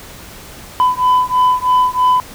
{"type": "beating tone pair", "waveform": "sine", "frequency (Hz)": [1002, 1005.1], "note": ["B5", "B5"], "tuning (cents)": [25, 30], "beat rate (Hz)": 3.1, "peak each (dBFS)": -11, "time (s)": [0.8, 2.2], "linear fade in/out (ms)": 0, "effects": ["tanh soft clip ceiling -7 dBFS", "pink hiss -35 dBFS RMS until 2.34 s"]}